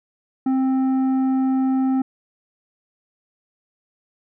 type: tone with tanh clipping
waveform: sine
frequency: 263.1 Hz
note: C4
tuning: 10 cents sharp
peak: -18 dBFS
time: 0.46-2.02 s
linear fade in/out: 5 ms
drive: 8 dB
effects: none